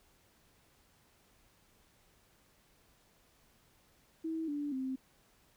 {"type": "tone with pitch steps", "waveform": "sine", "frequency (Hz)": [322.7, 290.8, 262.1], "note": ["E4", "D4", "C4"], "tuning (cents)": [-37, -17, 3], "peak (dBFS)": -34, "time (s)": [4.24, 4.96], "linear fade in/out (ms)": 10, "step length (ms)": 240, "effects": ["pink hiss -68 dBFS RMS until 5.56 s"]}